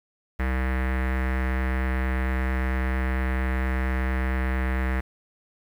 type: tone with low-pass filter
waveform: square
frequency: 64.6 Hz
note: C2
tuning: 21 cents flat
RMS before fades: -25 dBFS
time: 0.39-5.01 s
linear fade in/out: 10 ms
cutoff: 1900 Hz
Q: 4.2
effects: 8-bit